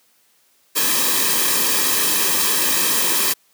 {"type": "noise with comb filter", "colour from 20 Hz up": "white", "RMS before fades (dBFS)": -18, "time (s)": [0.75, 3.34], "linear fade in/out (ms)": 20, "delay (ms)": 1.4, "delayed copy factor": -0.7, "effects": ["white hiss -59 dBFS RMS until 3.53 s", "high-pass 150 Hz 12 dB/octave"]}